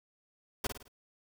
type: noise with echo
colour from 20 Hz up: pink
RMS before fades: -32 dBFS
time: 0.64-0.67 s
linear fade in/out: 5 ms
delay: 53 ms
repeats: 4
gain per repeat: -7 dB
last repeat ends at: 0.882 s
effects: none